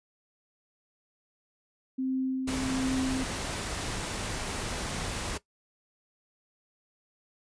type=tone with tremolo; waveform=sine; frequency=261.6 Hz; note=C4; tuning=in tune; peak=-26 dBFS; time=1.98-3.24 s; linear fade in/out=10 ms; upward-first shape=sine; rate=1.3 Hz; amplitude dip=40%
type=noise; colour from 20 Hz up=pink; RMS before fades=-34 dBFS; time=2.47-5.38 s; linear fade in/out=10 ms
effects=noise-tail reverb RT60 0.1 s tail -17 dB re dry + resampled to 22050 Hz